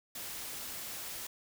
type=noise; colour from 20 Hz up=white; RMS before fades=-42 dBFS; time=0.15-1.27 s; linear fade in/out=5 ms; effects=none